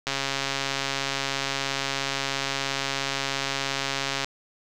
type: click train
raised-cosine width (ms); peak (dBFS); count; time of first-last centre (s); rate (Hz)
0.2; -9; 573; 0.07-4.245; 137
effects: none